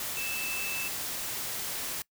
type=tone in noise; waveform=sine; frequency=2637 Hz; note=E7; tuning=in tune; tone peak=-34 dBFS; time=0.17-0.88 s; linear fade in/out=2 ms; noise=white; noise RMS=-35 dBFS; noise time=0-2.02 s; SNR=-2 dB; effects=noise-tail reverb RT60 0.1 s tail -22 dB re dry